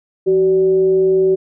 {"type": "tone with frequency modulation", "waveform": "sine", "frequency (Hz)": 379, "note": "F#4", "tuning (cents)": 42, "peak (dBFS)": -10, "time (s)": [0.26, 1.36], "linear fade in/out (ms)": 20, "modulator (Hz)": 208, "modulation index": 0.27, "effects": []}